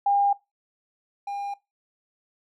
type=tone pair in turn; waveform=sine / triangle; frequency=805 / 805 Hz; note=G5 / G5; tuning=+46 / +46 cents; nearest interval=unison; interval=0 cents; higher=neither; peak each=-18 / -27 dBFS; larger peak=first; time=0.06-0.33 / 1.27-1.54 s; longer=neither; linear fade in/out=5 ms; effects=noise-tail reverb RT60 0.2 s tail -20 dB re dry